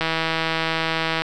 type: click train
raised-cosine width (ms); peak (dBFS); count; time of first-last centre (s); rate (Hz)
0.3; -6; 197; 0.01-1.22; 162
effects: none